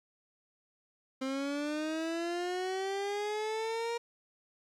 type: linear sweep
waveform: 30% pulse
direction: up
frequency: 261.6 to 472.1 Hz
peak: -30 dBFS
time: 1.21-3.98 s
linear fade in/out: 10 ms
effects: low-pass 7000 Hz 12 dB/octave + 12-bit